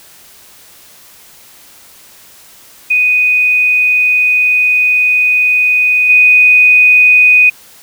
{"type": "tone with level steps", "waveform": "sine", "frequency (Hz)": 2489, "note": "D#7", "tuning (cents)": 0, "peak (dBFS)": [-7, -3], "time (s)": [2.9, 7.5], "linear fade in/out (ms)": 10, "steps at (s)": 6.09, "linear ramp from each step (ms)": 10, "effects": ["white hiss -40 dBFS RMS until 7.82 s"]}